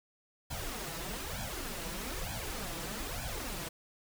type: noise with flanger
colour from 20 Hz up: pink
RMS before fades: -39 dBFS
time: 0.5-3.69 s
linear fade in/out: 10 ms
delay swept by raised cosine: 1.2 to 6.1 ms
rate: 1.1 Hz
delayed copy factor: +0.95
effects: none